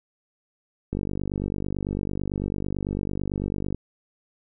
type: click train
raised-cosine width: 3 ms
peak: -15 dBFS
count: 139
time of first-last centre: 0.93-3.746 s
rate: 49 Hz
effects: none